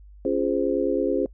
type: chord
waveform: sine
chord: Db major seventh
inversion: none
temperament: just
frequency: 277.2 / 346.5 / 415.8 / 519.7 Hz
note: Db4 / F4 / Ab4 / C5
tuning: 0 / -14 / +2 / -12 cents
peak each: -26 dBFS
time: 0.25-1.26 s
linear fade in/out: 2 ms
effects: noise-tail reverb RT60 0.1 s tail -25 dB re dry + added 50 Hz sine -44 dBFS peak until 1.33 s